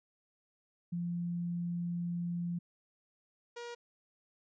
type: tone pair in turn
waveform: sine / sawtooth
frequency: 173.1 / 475.9 Hz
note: F3 / A#4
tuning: -15 / +36 cents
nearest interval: octave + tritone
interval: 1751 cents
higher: second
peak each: -33 / -38 dBFS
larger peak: first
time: 0.92-2.59 / 3.56-3.75 s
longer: first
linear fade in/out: 10 ms
effects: resampled to 16000 Hz